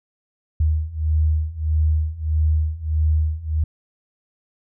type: beating tone pair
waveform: sine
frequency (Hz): 76.9 / 78.5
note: D#2 / D#2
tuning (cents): -20 / +16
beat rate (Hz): 1.6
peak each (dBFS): -21 / -19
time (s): 0.6-3.64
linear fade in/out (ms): 5
effects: none